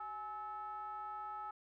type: ring-modulated tone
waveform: triangle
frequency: 228.9 Hz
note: A#3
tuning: 31 cents flat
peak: -37 dBFS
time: 0-1.51 s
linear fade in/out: 5 ms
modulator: 1070 Hz
effects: none